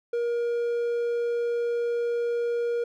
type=tone; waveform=triangle; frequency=473.4 Hz; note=A#4; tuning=27 cents sharp; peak=-22 dBFS; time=0.13-2.84 s; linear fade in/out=5 ms; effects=none